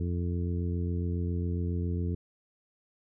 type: harmonic tone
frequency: 87.31 Hz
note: F2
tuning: in tune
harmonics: 1 / 2 / 3 / 4 / 5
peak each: -29 / -35 / -39 / -41 / -43 dBFS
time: 0-2.15 s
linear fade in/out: 5 ms
effects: none